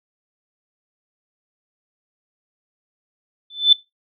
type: tone with exponential growth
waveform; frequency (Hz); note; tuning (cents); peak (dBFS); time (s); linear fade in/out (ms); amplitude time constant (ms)
sine; 3520; A7; 0; -4; 3.5-3.73; 5; 50
effects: noise-tail reverb RT60 0.2 s tail -19 dB re dry